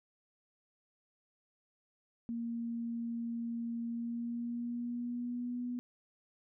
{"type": "tone with pitch glide", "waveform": "sine", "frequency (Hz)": [233.1, 245], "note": ["A#3", "B3"], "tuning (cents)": [0, -14], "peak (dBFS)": -35, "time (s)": [2.29, 5.79], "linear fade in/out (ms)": 0, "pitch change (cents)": 86, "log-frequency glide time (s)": [3.86, 5.62], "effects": []}